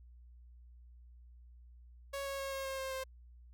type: tone with pitch steps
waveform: sawtooth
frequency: 554.4 / 549.6 / 544.9 / 540.2 / 535.5 / 530.9 / 526.3 Hz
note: C#5 / C#5 / C#5 / C#5 / C5 / C5 / C5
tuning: 0 / -15 / -30 / -45 / +40 / +25 / +10 cents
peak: -34 dBFS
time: 2.13-3.04 s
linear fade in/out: 10 ms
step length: 130 ms
effects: added 60 Hz sine -54 dBFS peak until 3.53 s